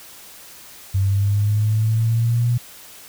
sine linear sweep, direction up, 95.8 to 121.5 Hz, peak -15 dBFS, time 0.94-2.58 s, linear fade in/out 10 ms, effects white hiss -42 dBFS RMS until 3.08 s

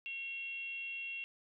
sine tone with frequency modulation, 2734 Hz, F7, 37 cents flat, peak -39 dBFS, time 0.06-1.24 s, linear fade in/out 0 ms, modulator 559 Hz, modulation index 0.37, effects none

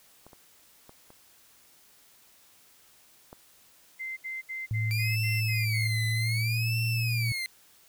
clicks, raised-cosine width 1 ms, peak -35 / -36 / -34 / -37 / -30 dBFS, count 5, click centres 0.266 / 0.332 / 0.894 / 1.104 / 3.329 s
sine tone bursts, 2077 Hz, C7, 13 cents flat, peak -33 dBFS, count 8, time 3.99-5.906 s, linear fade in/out 20 ms, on 180 ms, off 68 ms
sine tone with pitch glide, 110 to 116.07 Hz, A2 to A#2, 0 to -7 cents, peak -26 dBFS, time 4.71-7.32 s, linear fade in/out 0 ms, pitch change +93 cents, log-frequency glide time 5.62-7.06 s
30% pulse tone with vibrato, 2326 Hz, D7, 17 cents flat, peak -28 dBFS, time 4.91-7.46 s, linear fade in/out 0 ms, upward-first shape sine, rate 0.65 Hz, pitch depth 250 cents each way
effects white hiss -59 dBFS RMS until 7.88 s

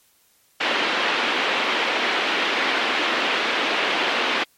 white band-pass noise, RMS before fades -22 dBFS, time 0.6-4.44 s, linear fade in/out 10 ms, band 250 to 3200 Hz, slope 24 dB/octave, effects white hiss -60 dBFS RMS until 4.57 s + MP3 64 kbps

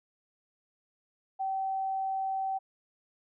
sine tone, 770 Hz, G5, 31 cents flat, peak -29 dBFS, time 1.39-2.59 s, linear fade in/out 20 ms, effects none

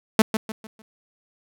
sawtooth tone with echo, 218.9 Hz, A3, 9 cents flat, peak -7 dBFS, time 0.19-0.22 s, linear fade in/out 2 ms, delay 150 ms, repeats 4, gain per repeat -9 dB, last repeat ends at 0.82 s, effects none

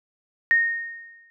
sine tone with exponential decay, 1851 Hz, A#6, 13 cents flat, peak -13 dBFS, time 0.51-1.3 s, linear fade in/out 0 ms, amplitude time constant 170 ms, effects none

